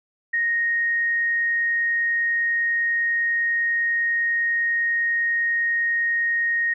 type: tone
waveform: sine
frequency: 1865 Hz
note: A#6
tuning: in tune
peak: -19 dBFS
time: 0.33-6.74 s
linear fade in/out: 10 ms
effects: none